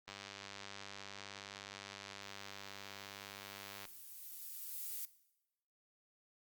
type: click train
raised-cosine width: 0.2 ms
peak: -30 dBFS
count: 376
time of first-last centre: 0.08-3.853 s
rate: 99.4 Hz
type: noise with exponential growth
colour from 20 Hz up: violet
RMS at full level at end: -42 dBFS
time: 1.32-5.05 s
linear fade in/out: 0 ms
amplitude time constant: 810 ms
effects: noise-tail reverb RT60 0.9 s tail -18 dB re dry + Opus 32 kbps